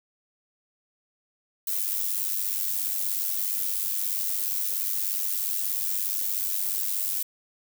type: noise with amplitude modulation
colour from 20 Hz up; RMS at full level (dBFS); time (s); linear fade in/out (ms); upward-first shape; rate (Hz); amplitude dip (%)
violet; -25; 1.67-7.23; 5; sine; 96.9; 65
effects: none